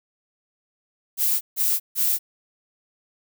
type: noise bursts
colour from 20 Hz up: violet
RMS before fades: -21 dBFS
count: 3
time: 1.17-2.19 s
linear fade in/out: 50 ms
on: 240 ms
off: 150 ms
effects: none